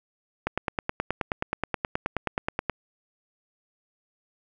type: click train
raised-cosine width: 0.5 ms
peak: -10 dBFS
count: 22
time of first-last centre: 0.47-2.697 s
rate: 9.43 Hz
effects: none